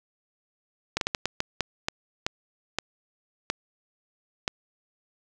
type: slowing click train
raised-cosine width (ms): 0.2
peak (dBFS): -8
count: 12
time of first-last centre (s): 0.97-4.479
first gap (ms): 42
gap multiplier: 1.37
effects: none